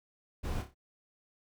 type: noise with echo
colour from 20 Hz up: brown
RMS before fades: -34 dBFS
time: 0.43-0.63 s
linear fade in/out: 20 ms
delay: 29 ms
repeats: 4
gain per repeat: -7 dB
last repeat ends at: 0.746 s
effects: none